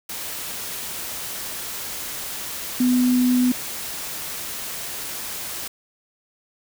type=tone in noise; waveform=sine; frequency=249.6 Hz; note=B3; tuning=19 cents sharp; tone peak=-15 dBFS; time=2.8-3.52 s; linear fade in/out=5 ms; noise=white; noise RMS=-31 dBFS; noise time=0.09-5.68 s; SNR=+13 dB; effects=none